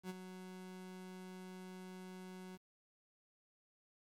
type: tone with ADSR envelope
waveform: 30% pulse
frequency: 185 Hz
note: F#3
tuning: in tune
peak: -38 dBFS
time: 0.03-2.58 s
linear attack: 67 ms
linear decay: 27 ms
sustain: -9 dB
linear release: 32 ms
effects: resampled to 32000 Hz + 11-bit